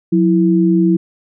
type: tone pair together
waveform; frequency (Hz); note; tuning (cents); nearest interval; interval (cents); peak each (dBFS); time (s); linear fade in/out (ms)
sine; 181.28 / 329.6; F#3 / E4; -35 / 0; minor seventh; 1035; -12; 0.12-0.97; 10
effects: none